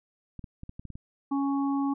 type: clicks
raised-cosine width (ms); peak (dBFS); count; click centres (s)
5; -28; 8; 0.393 / 0.442 / 0.634 / 0.694 / 0.795 / 0.853 / 0.903 / 0.955
type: harmonic tone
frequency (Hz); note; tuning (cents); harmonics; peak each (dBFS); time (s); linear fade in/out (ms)
277.5; C#4; +2; 1 / 3 / 4; -25 / -35 / -37; 1.31-1.94; 10
effects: none